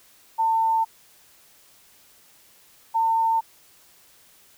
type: tone pair in turn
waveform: sine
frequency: 898 / 903.2 Hz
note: A5 / A5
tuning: +35 / +45 cents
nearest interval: unison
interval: 10 cents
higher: second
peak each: -18 dBFS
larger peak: neither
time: 0.38-0.85 / 2.94-3.41 s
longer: neither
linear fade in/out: 20 ms
effects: white hiss -55 dBFS RMS until 4.57 s